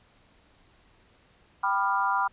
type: chord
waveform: sine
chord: G dominant seventh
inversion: none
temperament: equal with one note detuned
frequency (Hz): 784 / 987.8 / 1197.3 / 1396.9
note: G5 / B5 / D6 / F6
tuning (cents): 0 / 0 / +33 / 0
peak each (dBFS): -30 / -26 / -29 / -30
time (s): 1.63-2.28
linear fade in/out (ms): 10
effects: pink hiss -61 dBFS RMS until 2.32 s + resampled to 8000 Hz